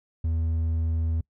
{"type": "tone with hard clipping", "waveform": "sine", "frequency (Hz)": 81.4, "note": "E2", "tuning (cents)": -21, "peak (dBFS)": -24, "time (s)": [0.24, 1.21], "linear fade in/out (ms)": 5, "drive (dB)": 3, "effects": ["noise-tail reverb RT60 0.1 s tail -25 dB re dry"]}